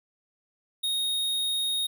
square tone, 3729 Hz, A#7, in tune, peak -26 dBFS, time 0.83-1.87 s, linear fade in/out 10 ms, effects none

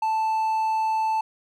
triangle tone, 880 Hz, A5, in tune, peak -19 dBFS, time 0.02-1.21 s, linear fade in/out 5 ms, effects none

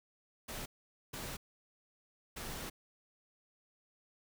pink noise bursts at uneven times, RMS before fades -43 dBFS, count 3, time 0.48-0.66 / 1.13-1.37 / 2.36-2.7 s, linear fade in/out 10 ms, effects none

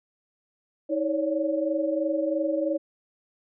sine tone cluster, 318.6 / 550 / 573 Hz, D#4 / C#5 / D5, +41 / -14 / -43 cents, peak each -27 / -28 / -28 dBFS, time 0.89-2.78 s, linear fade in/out 20 ms, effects none

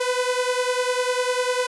sawtooth beating tone pair, 496.5 / 506.5 Hz, B4 / B4, +9 / +44 cents, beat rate 10 Hz, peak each -19 / -21 dBFS, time 0-1.67 s, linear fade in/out 10 ms, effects resampled to 24000 Hz

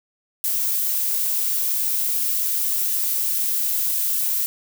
violet noise, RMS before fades -22 dBFS, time 0.44-4.46 s, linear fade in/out 0 ms, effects none

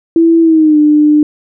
sine tone with pitch glide, 331 to 300 Hz, E4 to D4, +7 to +37 cents, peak -4 dBFS, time 0.16-1.23 s, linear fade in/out 2 ms, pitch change -170 cents, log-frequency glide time 0.41-0.78 s, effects none

